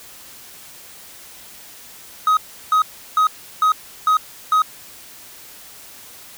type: tone bursts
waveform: triangle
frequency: 1262 Hz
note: D#6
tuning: 24 cents sharp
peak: -10 dBFS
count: 6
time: 2.27-4.62 s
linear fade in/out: 2 ms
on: 100 ms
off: 350 ms
effects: white hiss -41 dBFS RMS until 6.37 s